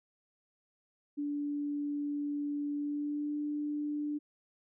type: tone with pitch glide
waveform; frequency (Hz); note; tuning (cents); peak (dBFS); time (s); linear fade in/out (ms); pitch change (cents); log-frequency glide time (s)
sine; 290.3 to 295.5; D4 to D4; -20 to +11; -32; 1.17-4.19; 20; +31; 2.74-3.36
effects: none